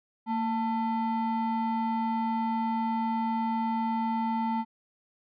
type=ring-modulated tone; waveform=triangle; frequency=558 Hz; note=C#5; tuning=11 cents sharp; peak=-21 dBFS; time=0.26-4.65 s; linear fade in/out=50 ms; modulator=330 Hz; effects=resampled to 11025 Hz